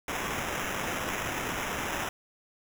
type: noise with sample-and-hold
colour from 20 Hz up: white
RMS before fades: -33 dBFS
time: 0.08-2.09 s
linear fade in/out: 2 ms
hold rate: 4410 Hz
effects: none